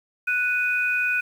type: tone pair together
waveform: sine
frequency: 1478.7 / 2489 Hz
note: F#6 / D#7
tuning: -1 / 0 cents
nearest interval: major sixth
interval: 901 cents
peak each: -23 dBFS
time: 0.27-1.21 s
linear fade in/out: 10 ms
effects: 8-bit